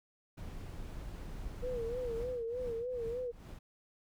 brown noise, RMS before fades -43 dBFS, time 0.37-2.24 s, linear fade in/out 10 ms
sine tone with vibrato, 480 Hz, B4, 49 cents flat, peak -35 dBFS, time 1.62-3.32 s, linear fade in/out 20 ms, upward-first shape sine, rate 3.3 Hz, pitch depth 95 cents each way
brown noise with tremolo, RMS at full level -45 dBFS, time 2.15-3.59 s, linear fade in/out 5 ms, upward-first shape triangle, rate 2.4 Hz, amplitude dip 95%
effects none

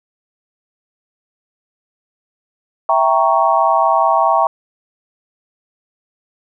sine chord, E diminished seventh, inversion none, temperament equal, 659.3 / 784 / 932.3 / 1108.7 Hz, E5 / G5 / Bb5 / Db6, 0 / 0 / 0 / 0 cents, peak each -16 dBFS, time 2.89-4.47 s, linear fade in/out 2 ms, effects none

